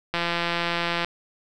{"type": "click train", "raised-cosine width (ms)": 0.3, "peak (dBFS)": -9, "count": 156, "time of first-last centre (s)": [0.14, 1.046], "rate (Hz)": 171, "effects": []}